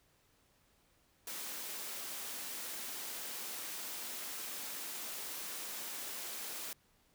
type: high-pass noise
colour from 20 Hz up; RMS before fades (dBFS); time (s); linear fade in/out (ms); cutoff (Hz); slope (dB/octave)
white; -43; 1.27-6.73; 2; 200; 24
effects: pink hiss -71 dBFS RMS until 7.14 s